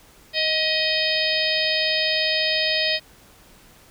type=harmonic tone with a mistuned harmonic; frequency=626 Hz; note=D#5; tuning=10 cents sharp; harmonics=1 / 3 / 4 / 5 / 6 / 7 / 8; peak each=-27 / -27 / -27 / -27 / -27 / -27 / -27 dBFS; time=0.33-3 s; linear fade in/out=50 ms; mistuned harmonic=3; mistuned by=+21 cents; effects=pink hiss -51 dBFS RMS until 3.9 s